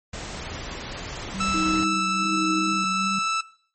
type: noise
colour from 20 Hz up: pink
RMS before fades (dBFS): -34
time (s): 0.13-1.84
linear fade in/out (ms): 5
type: tone with vibrato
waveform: sine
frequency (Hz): 191.6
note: G3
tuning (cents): -39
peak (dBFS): -29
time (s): 1.34-3.19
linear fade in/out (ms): 5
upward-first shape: triangle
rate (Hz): 2.4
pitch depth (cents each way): 33
type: tone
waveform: sawtooth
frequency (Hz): 1318.5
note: E6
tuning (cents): 0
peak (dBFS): -19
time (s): 1.4-3.41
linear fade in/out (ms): 5
type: tone with tremolo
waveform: sine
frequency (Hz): 316.9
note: D#4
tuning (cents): +32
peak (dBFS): -22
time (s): 1.54-2.84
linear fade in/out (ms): 0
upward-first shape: sine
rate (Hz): 1.3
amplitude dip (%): 85
effects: noise-tail reverb RT60 0.5 s tail -18 dB re dry + MP3 32 kbps